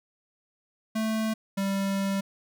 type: tone pair in turn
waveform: square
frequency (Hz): 220 / 195.96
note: A3 / G3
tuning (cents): 0 / 0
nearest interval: major second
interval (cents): 200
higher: first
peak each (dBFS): -26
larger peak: neither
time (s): 0.95-1.34 / 1.57-2.21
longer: second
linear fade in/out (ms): 10
effects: none